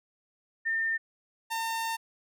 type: tone pair in turn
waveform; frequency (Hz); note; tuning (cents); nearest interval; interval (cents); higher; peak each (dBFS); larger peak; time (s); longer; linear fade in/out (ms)
sine / sawtooth; 1808 / 906.9; A6 / A#5; +47 / -48; octave; 1195; first; -26; neither; 0.65-0.98 / 1.5-1.97; second; 20
effects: none